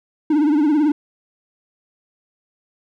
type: tone with vibrato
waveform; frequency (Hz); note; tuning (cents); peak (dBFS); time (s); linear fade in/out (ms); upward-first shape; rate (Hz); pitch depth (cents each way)
triangle; 299.4; D4; +33; -11; 0.3-0.92; 5; triangle; 18; 120
effects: none